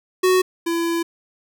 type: tone pair in turn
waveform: square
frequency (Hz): 370 / 336.3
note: F#4 / E4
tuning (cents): 0 / +35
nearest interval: major second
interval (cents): 165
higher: first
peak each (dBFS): -14 / -20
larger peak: first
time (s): 0.23-0.42 / 0.66-1.03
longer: second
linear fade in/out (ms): 10
effects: none